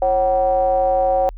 triangle ring-modulated tone, 103.83 Hz, G#2, in tune, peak -9 dBFS, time 0.02-1.29 s, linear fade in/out 0 ms, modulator 649 Hz, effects added 40 Hz sine -31 dBFS peak until 1.37 s

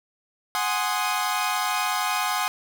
sawtooth chord, Ab dominant seventh, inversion third, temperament equal, 740 / 830.6 / 1046.5 / 1244.5 Hz, Gb5 / Ab5 / C6 / Eb6, 0 / 0 / 0 / 0 cents, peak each -25 dBFS, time 0.55-2.48 s, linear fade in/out 0 ms, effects none

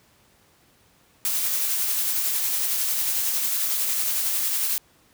blue noise with tremolo, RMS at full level -23 dBFS, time 1.25-4.78 s, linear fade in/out 0 ms, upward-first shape triangle, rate 11 Hz, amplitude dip 30%, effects pink hiss -59 dBFS RMS until 5.13 s + high-pass 60 Hz 12 dB/octave

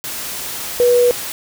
sine tone in noise, 486.7 Hz, B4, 25 cents flat, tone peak -9 dBFS, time 0.8-1.11 s, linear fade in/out 0 ms, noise white, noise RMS -26 dBFS, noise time 0.04-1.32 s, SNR +14 dB, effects none

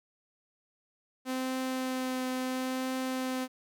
sawtooth tone with vibrato, 258 Hz, C4, 24 cents flat, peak -27 dBFS, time 1.25-3.48 s, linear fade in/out 50 ms, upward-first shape triangle, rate 0.73 Hz, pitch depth 13 cents each way, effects none

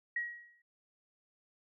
sine tone with exponential decay, 1903 Hz, A#6, 35 cents sharp, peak -30 dBFS, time 0.16-0.62 s, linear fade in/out 5 ms, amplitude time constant 100 ms, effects none

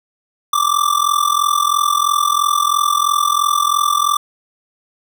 square tone with amplitude modulation, 1174.7 Hz, D6, in tune, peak -10 dBFS, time 0.53-4.17 s, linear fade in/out 5 ms, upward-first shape sine, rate 43 Hz, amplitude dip 85%, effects none

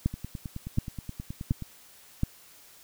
two click trains, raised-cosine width 5 ms, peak -23 / -12 dBFS, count 15 / 4, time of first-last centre 0.14-1.623 / 0.06-2.234 s, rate 9.44 / 1.38 Hz, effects white hiss -54 dBFS RMS until 2.83 s

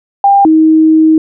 sine tone pair in turn, 797 / 316.3 Hz, G5 / D#4, +28 / +29 cents, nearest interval octave + major third, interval 1599 cents, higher first, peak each -3 dBFS, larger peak neither, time 0.24-0.45 / 0.45-1.18 s, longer second, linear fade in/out 2 ms, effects none

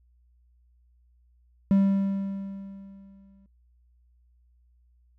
triangle tone with exponential decay, 196 Hz, G3, in tune, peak -14 dBFS, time 1.71-3.46 s, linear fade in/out 0 ms, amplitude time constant 380 ms, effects noise-tail reverb RT60 0.2 s tail -25 dB re dry + added 60 Hz sine -59 dBFS peak until 5.18 s

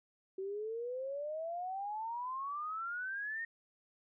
sine exponential sweep, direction up, 376.8 to 1864.7 Hz, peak -37 dBFS, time 0.38-3.45 s, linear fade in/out 5 ms, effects none

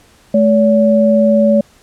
sine tone pair together, 215.4 / 570 Hz, A3 / C#5, -37 / +48 cents, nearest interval octave + perfect fourth, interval 1685 cents, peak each -10 dBFS, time 0.34-1.61 s, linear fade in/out 5 ms, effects pink hiss -48 dBFS RMS until 1.82 s + low-pass 11000 Hz 12 dB/octave

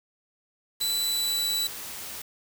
white noise, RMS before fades -38 dBFS, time 0.8-2.22 s, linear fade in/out 5 ms
sawtooth tone with pitch glide, 3981 to 3951 Hz, B7 to B7, +13 to 0 cents, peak -22 dBFS, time 0.81-1.67 s, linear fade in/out 2 ms, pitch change -13 cents, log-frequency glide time 0.95-1.51 s
effects none

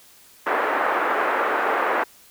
white band-pass noise, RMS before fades -22 dBFS, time 0.46-2.04 s, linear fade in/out 10 ms, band 350 to 1600 Hz, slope 24 dB/octave, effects white hiss -51 dBFS RMS until 2.3 s

